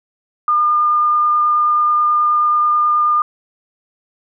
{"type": "tone with vibrato", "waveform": "sine", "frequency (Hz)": 1209, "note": "D6", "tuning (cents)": 50, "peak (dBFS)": -11, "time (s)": [0.48, 3.22], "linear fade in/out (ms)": 2, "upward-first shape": "triangle", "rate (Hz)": 9.3, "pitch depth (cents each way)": 9, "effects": []}